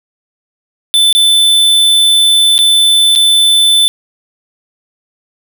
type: tone with dropouts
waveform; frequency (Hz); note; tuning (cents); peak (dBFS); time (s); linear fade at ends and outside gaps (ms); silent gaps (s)
square; 3520; A7; 0; -6; 0.94-3.88; 0; 1.127-1.15 / 2.58-2.589 / 3.152-3.159
effects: none